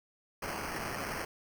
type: noise with sample-and-hold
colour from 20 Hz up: white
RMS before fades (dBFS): -38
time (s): 0.42-1.25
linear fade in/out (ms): 5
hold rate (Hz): 3675
effects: none